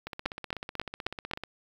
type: two click trains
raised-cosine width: 0.3 ms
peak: -12 / -21 dBFS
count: 5 / 23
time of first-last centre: 0.26-1.335 / 0.07-1.436 s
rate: 3.72 / 16.1 Hz
effects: 8-bit